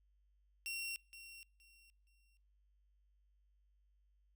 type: tone with echo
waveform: sawtooth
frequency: 2734 Hz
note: F7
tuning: 37 cents flat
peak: -37 dBFS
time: 0.66-0.96 s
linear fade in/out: 0 ms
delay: 470 ms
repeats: 3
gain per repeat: -12 dB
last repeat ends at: 2.37 s
effects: noise-tail reverb RT60 0.6 s tail -26 dB re dry + added 50 Hz sine -70 dBFS peak until 4.35 s